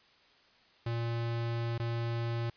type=tone with dropouts; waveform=square; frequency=116.8 Hz; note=A#2; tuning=4 cents sharp; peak=-32 dBFS; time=0.86-2.5 s; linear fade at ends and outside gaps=5 ms; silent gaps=1.78-1.797 s; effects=white hiss -63 dBFS RMS until 2.56 s + resampled to 11025 Hz